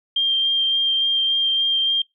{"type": "tone with vibrato", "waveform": "sine", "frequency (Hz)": 3184, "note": "G7", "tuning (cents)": 26, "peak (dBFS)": -16, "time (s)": [0.16, 2.02], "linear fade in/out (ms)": 5, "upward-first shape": "sine", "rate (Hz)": 3.5, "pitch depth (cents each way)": 10, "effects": ["noise-tail reverb RT60 0.2 s tail -24 dB re dry"]}